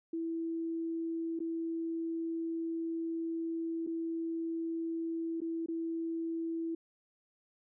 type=tone with dropouts; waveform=sine; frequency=329.6 Hz; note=E4; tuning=in tune; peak=-33 dBFS; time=0.13-6.75 s; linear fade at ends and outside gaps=5 ms; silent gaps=1.392-1.402 / 3.866-3.872 / 5.405-5.416 / 5.661-5.684 s; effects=none